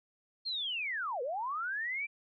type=linear two-way sweep; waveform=sine; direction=down then up; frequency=4300 to 463.2 to 2374 Hz; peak=-33 dBFS; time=0.45-2.07 s; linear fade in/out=20 ms; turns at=1.22 s; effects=none